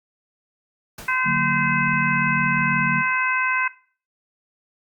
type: noise with exponential decay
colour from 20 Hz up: pink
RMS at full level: -34 dBFS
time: 0.98-1.33 s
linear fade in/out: 5 ms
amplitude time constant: 74 ms
type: harmonic tone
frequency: 514 Hz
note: C5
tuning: 31 cents flat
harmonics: 2 / 3 / 4 / 5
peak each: -25 / -22 / -25 / -27 dBFS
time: 1.08-3.68 s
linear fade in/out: 5 ms
type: chord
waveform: sine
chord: D augmented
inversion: none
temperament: just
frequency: 146.83 / 183.54 / 229.4 Hz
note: D3 / F#3 / A#3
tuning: 0 / -14 / -28 cents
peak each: -26 dBFS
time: 1.24-3.04 s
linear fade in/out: 50 ms
effects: noise-tail reverb RT60 0.4 s tail -17 dB re dry + Opus 48 kbps